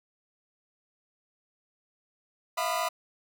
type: tone cluster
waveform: 40% pulse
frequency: 654 / 707 / 997 / 1215 Hz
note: E5 / F5 / B5 / D#6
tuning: -14 / +21 / +16 / -42 cents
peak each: -32 / -33 / -31 / -33 dBFS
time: 2.57-2.89 s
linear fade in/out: 10 ms
effects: none